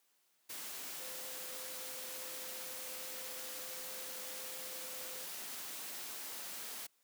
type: tone in noise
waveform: sine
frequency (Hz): 515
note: C5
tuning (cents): -28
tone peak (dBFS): -54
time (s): 0.99-5.25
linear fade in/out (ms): 10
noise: white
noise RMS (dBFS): -45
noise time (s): 0.49-6.87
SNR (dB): -12
effects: white hiss -75 dBFS RMS until 7.03 s + high-pass 200 Hz 12 dB/octave